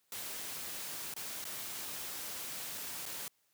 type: noise with dropouts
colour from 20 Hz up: white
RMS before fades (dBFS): -42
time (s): 0.12-3.28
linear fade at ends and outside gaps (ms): 1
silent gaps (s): 1.139-1.164 / 1.442-1.452 / 3.055-3.062
effects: white hiss -75 dBFS RMS until 3.53 s + high-pass 80 Hz 12 dB/octave